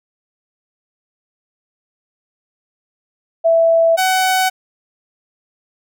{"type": "tone pair in turn", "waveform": ["sine", "sawtooth"], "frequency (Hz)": [661, 750.4], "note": ["E5", "F#5"], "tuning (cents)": [5, 24], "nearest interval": "major second", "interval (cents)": 219, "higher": "second", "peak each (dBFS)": [-9, -9], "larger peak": "neither", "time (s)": [[3.44, 3.97], [3.97, 4.5]], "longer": "neither", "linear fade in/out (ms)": 20, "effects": []}